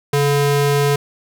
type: ring-modulated tone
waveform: square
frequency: 285.8 Hz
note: D4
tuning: 47 cents flat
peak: -11 dBFS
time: 0.13-0.96 s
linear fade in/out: 5 ms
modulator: 146 Hz
effects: none